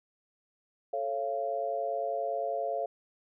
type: chord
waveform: sine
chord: A augmented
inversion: none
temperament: just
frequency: 440 / 550 / 687.5 Hz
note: A4 / C#5 / E#5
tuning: 0 / -14 / -27 cents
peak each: -37 / -34 / -32 dBFS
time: 0.93-2.86 s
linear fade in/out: 5 ms
effects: none